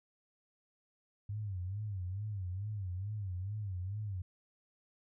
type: tone with vibrato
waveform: sine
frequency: 98 Hz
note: G2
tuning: in tune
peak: -36 dBFS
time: 1.29-4.22 s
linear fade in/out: 5 ms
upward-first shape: sine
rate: 2.3 Hz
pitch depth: 160 cents each way
effects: none